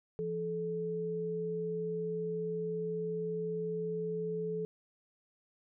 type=tone pair together; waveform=sine; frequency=169.8 / 432.7 Hz; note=F3 / A4; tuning=-48 / -29 cents; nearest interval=octave + major third; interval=1619 cents; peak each=-39 / -34 dBFS; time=0.19-4.65 s; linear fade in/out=0 ms; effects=none